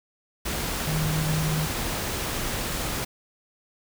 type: tone in noise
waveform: sine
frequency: 155.56 Hz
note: D#3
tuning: in tune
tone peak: -24 dBFS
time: 0.87-1.66 s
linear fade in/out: 10 ms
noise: pink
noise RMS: -29 dBFS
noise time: 0.45-3.05 s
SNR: +2 dB
effects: none